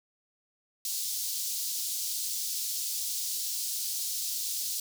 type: high-pass noise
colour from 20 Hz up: pink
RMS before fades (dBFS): -33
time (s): 0.85-4.8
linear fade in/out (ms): 2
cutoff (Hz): 4400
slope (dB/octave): 24
effects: none